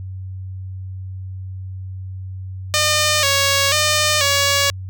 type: tone with pitch steps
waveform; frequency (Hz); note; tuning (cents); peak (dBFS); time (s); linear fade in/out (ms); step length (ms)
5% pulse; 606 / 555 / 606 / 562; D#5 / C#5 / D#5 / C#5; -46 / +2 / -46 / +24; -3; 2.74-4.7; 0; 490
effects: added 94 Hz sine -27 dBFS peak until 4.89 s